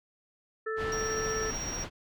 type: harmonic tone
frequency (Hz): 440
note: A4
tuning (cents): 0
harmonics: 1 / 3 / 4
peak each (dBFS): -32 / -37 / -38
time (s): 0.66-1.51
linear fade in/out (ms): 10
type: low-pass noise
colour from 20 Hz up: pink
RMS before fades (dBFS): -38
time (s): 0.76-1.9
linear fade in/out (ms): 50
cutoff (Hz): 3400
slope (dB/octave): 12
type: tone with tremolo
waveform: triangle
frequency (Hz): 5650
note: F8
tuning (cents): +19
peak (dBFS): -32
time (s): 0.92-1.84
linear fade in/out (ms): 2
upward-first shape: triangle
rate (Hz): 16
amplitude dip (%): 50
effects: none